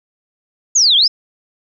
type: exponential two-way sweep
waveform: sine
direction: down then up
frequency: 7000 to 3141 to 5400 Hz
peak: -8 dBFS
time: 0.75-1.08 s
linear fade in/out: 10 ms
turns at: 0.96 s
effects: none